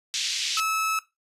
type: band-pass noise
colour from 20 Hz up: pink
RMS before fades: -28 dBFS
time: 0.14-0.6 s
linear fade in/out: 0 ms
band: 2800 to 6400 Hz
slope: 24 dB/octave
type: tone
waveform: 30% pulse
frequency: 1300 Hz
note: E6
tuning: 24 cents flat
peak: -21 dBFS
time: 0.57-0.99 s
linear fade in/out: 2 ms
effects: noise-tail reverb RT60 0.2 s tail -17 dB re dry + resampled to 32000 Hz